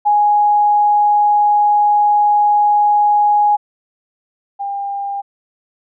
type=tone pair in turn; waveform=sine; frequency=830.6 / 800.5 Hz; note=G#5 / G5; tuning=0 / +36 cents; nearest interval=minor second; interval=64 cents; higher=first; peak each=-9 / -19 dBFS; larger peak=first; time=0.05-3.57 / 4.59-5.22 s; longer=first; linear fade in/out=20 ms; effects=none